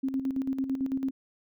sine tone with tremolo, 266.8 Hz, C4, 34 cents sharp, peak -25 dBFS, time 0.03-1.11 s, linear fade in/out 10 ms, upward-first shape square, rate 9 Hz, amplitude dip 60%, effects none

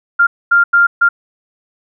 sine tone bursts at uneven times, 1396.9 Hz, F6, in tune, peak -6 dBFS, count 4, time 0.19-0.27 / 0.51-0.64 / 0.73-0.87 / 1.01-1.09 s, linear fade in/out 10 ms, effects none

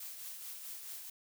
blue noise with tremolo, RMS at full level -44 dBFS, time 0-1.1 s, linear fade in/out 5 ms, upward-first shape triangle, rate 4.6 Hz, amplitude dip 45%, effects none

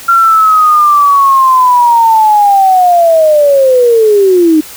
sine linear sweep, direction down, 1379 to 302.4 Hz, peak -3 dBFS, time 0.08-4.61 s, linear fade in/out 10 ms, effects white hiss -29 dBFS RMS until 4.76 s

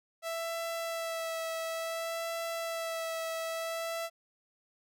sawtooth tone with vibrato, 659.3 Hz, E5, in tune, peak -30 dBFS, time 0.22-4.1 s, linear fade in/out 50 ms, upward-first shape sine, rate 0.57 Hz, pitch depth 18 cents each way, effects none

